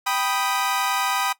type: chord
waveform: sawtooth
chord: G augmented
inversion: none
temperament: equal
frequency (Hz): 784 / 987.8 / 1244.5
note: G5 / B5 / D#6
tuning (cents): 0 / 0 / 0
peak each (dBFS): -22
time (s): 0.06-1.33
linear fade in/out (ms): 10
effects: noise-tail reverb RT60 0.1 s tail -17 dB re dry